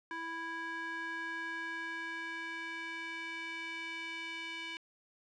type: tone with band-pass filter sweep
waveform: square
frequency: 329.6 Hz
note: E4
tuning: in tune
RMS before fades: -41 dBFS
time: 0.11-4.77 s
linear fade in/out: 0 ms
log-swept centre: 1400 to 2600 Hz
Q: 3.1
effects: resampled to 22050 Hz